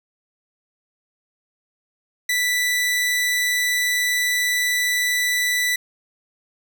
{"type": "tone", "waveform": "sawtooth", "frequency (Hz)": 1975.5, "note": "B6", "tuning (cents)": 0, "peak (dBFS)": -15, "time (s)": [2.29, 5.76], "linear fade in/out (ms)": 5, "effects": []}